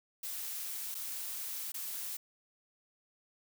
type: noise with dropouts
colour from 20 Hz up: blue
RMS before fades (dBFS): -40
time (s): 0.23-2.17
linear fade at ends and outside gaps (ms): 5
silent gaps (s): 0.945-0.95 / 1.72-1.741
effects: none